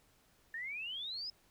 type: exponential sweep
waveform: sine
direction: up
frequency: 1775 to 5180 Hz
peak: -39 dBFS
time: 0.54-1.3 s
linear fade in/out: 2 ms
effects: pink hiss -69 dBFS RMS until 1.5 s